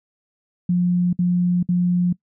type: tone bursts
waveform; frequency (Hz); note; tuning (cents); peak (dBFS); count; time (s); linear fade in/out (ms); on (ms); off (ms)
sine; 177.5; F3; +28; -15; 3; 0.69-2.128; 5; 440; 59
effects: noise-tail reverb RT60 0.1 s tail -22 dB re dry